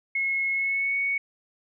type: tone with pitch glide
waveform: sine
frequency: 2174 to 2225 Hz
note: C#7 to C#7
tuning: -34 to +6 cents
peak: -23 dBFS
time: 0.15-1.18 s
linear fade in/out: 5 ms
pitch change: +40 cents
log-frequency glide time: 0.52-0.96 s
effects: none